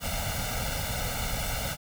pink noise with comb filter, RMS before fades -31 dBFS, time 0-1.77 s, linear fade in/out 50 ms, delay 1.4 ms, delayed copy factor +1, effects none

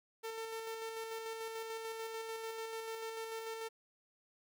sawtooth tone with tremolo, 448.9 Hz, A4, 35 cents sharp, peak -36 dBFS, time 0.23-3.69 s, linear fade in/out 20 ms, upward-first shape square, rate 6.8 Hz, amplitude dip 30%, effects none

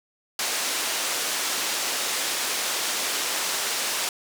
white band-pass noise, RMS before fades -27 dBFS, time 0.39-4.09 s, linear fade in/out 2 ms, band 330 to 8000 Hz, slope 12 dB/octave, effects none

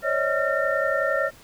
sine tone cluster, 540 / 571 / 636 / 1374 / 1817 Hz, C#5 / D5 / D#5 / F6 / A#6, -45 / -49 / +38 / -29 / -45 cents, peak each -27 dBFS, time 0.02-1.31 s, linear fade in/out 50 ms, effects pink hiss -50 dBFS RMS until 1.43 s

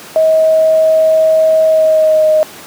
sine tone with pitch glide, 636 to 621.8 Hz, D#5 to D#5, +38 to -1 cents, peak -6 dBFS, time 0.16-2.43 s, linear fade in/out 0 ms, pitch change -39 cents, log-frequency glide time 1.65-2.29 s, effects pink hiss -32 dBFS RMS until 2.66 s + high-pass 200 Hz 12 dB/octave

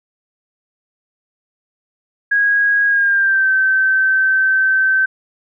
sine tone with pitch glide, 1646 to 1544.7 Hz, G#6 to G6, -16 to -26 cents, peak -11 dBFS, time 2.31-5.06 s, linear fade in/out 10 ms, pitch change -110 cents, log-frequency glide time 2.86-3.5 s, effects none

